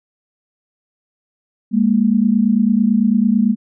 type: tone pair together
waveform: sine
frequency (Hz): 204.1 / 233.1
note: G#3 / A#3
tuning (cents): -30 / 0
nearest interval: major second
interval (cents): 230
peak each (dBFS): -14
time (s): 1.71-3.56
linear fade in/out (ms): 50
effects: none